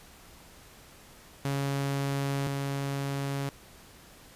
sawtooth tone pair in turn, 139 / 139 Hz, C#3 / C#3, +5 / +5 cents, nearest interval unison, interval 0 cents, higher neither, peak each -24 / -26 dBFS, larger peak first, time 1.45-2.47 / 2.47-3.49 s, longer neither, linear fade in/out 2 ms, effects pink hiss -53 dBFS RMS until 4.35 s + resampled to 32000 Hz

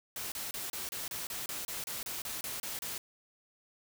white noise bursts, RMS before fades -39 dBFS, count 15, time 0.16-2.98 s, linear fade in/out 2 ms, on 160 ms, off 30 ms, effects none

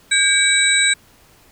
sine tone cluster, 1605 / 2281 / 3873 / 8040 Hz, G6 / C#7 / B7 / B8, +40 / +49 / -35 / +30 cents, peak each -18 dBFS, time 0.11-0.94 s, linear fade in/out 10 ms, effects pink hiss -51 dBFS RMS until 1.51 s

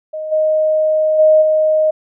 sine tone with level steps, 622.3 Hz, D#5, in tune, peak -21 / -11 / -6 / -10 dBFS, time 0.13-1.91 s, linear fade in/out 10 ms, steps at 0.31 / 1.18 / 1.41 s, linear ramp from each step 20 ms, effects none

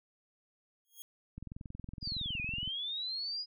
5% pulse tone with exponential growth, 3272 Hz, G#7, 26 cents flat, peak -34 dBFS, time 0.85-1.02 s, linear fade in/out 0 ms, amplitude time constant 36 ms
click train, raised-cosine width 5 ms, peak -31 dBFS, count 29, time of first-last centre 1.38-2.676 s, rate 21.6 Hz
sine linear two-way sweep, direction down then up, 4978 to 2430 to 4978 Hz, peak -35 dBFS, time 2.01-3.46 s, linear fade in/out 50 ms, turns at 2.41 s
effects none

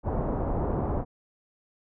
pink low-pass noise, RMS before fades -28 dBFS, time 0.03-1.05 s, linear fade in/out 50 ms, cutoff 930 Hz, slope 24 dB/octave, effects none

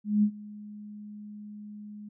sine tone with ADSR envelope, 208.9 Hz, G#3, 10 cents sharp, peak -18 dBFS, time 0.04-2.09 s, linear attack 190 ms, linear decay 75 ms, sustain -22 dB, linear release 8 ms, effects none

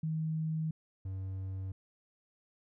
sine / triangle tone pair in turn, 158.4 / 95.22 Hz, D#3 / G2, +31 / -50 cents, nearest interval major sixth, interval 881 cents, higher first, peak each -31 / -34 dBFS, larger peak first, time 0.03-0.71 / 1.05-1.72 s, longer first, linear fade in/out 5 ms, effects none

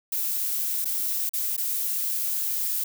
violet noise with dropouts, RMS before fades -27 dBFS, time 0.12-2.84 s, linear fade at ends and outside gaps 5 ms, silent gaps 0.846-0.854 / 1.294-1.335 / 1.566-1.577 s, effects none

